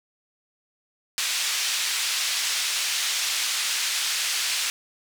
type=band-pass noise; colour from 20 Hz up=pink; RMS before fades=-26 dBFS; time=1.18-4.7 s; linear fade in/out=0 ms; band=2600 to 7900 Hz; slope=12 dB/octave; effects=none